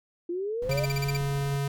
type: exponential sweep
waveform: sine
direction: up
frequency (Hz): 337.5 to 622.3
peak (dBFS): -28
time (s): 0.29-0.85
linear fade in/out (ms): 5
type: noise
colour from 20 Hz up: brown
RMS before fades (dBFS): -40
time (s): 0.62-1.57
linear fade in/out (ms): 2
type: tone with pitch glide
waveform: square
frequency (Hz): 138.59 to 139.96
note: C#3 to C#3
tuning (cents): 0 to +17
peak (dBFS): -27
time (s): 0.69-1.68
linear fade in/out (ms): 5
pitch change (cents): +17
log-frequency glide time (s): 0.89-1.07
type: tone bursts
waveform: 25% pulse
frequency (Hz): 2357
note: D7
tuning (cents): +6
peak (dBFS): -26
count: 8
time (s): 0.71-1.169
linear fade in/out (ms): 5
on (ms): 25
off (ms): 37
effects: none